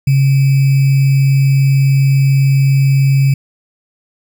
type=tone with sample-and-hold; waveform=sine; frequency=136.4 Hz; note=C#3; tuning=28 cents flat; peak=-7 dBFS; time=0.07-3.34 s; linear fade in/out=5 ms; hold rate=2450 Hz; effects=none